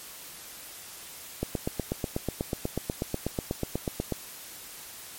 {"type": "click train", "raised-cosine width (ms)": 2, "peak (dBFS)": -14, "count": 23, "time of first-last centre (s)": [1.43, 4.123], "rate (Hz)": 8.17, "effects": ["white hiss -44 dBFS RMS until 5.18 s", "MP3 64 kbps"]}